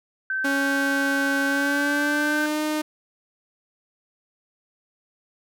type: tone with vibrato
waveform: sine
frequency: 1543 Hz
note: G6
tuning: 28 cents flat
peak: -23 dBFS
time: 0.3-2.46 s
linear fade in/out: 2 ms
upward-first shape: triangle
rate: 0.72 Hz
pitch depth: 11 cents each way
type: tone with pitch glide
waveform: sawtooth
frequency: 277.2 to 305.8 Hz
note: C#4 to D#4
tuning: 0 to -30 cents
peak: -19 dBFS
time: 0.44-2.82 s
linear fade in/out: 10 ms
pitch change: +170 cents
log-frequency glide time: 1.47-2.62 s
effects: none